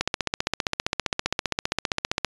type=click train; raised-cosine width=0.2 ms; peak=-5 dBFS; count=35; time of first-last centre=0.01-2.247 s; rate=15.2 Hz; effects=resampled to 22050 Hz